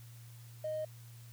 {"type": "tone with hard clipping", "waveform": "sine", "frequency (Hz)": 620, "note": "D#5", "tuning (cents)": -6, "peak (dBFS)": -35, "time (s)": [0.64, 0.85], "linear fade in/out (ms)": 5, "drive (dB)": 1, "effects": ["added 117 Hz sine -50 dBFS peak until 1.32 s", "white hiss -61 dBFS RMS until 1.32 s"]}